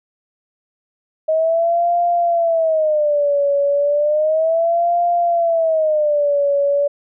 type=tone with vibrato; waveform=sine; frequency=627 Hz; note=D#5; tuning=13 cents sharp; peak=-13 dBFS; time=1.28-6.88 s; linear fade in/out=10 ms; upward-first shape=sine; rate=0.33 Hz; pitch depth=180 cents each way; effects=none